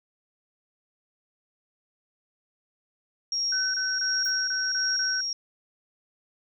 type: tone with tremolo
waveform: sine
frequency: 5588 Hz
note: F8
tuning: in tune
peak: -24 dBFS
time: 3.32-5.33 s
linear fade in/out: 2 ms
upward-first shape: sine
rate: 1.4 Hz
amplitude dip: 30%
type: tone bursts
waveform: sine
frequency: 1520 Hz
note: F#6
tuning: 46 cents sharp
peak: -28 dBFS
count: 7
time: 3.52-5.21 s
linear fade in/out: 5 ms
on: 220 ms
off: 25 ms
type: noise with exponential decay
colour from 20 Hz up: violet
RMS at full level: -39 dBFS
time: 4.25-4.36 s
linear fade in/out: 0 ms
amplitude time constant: 23 ms
effects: none